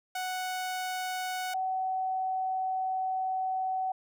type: tone pair in turn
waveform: sawtooth / sine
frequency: 740 / 753.8 Hz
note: F#5 / F#5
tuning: 0 / +32 cents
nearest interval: unison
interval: 32 cents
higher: second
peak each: -28 dBFS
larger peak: neither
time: 0.15-1.54 / 1.54-3.92 s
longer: second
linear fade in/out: 5 ms
effects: none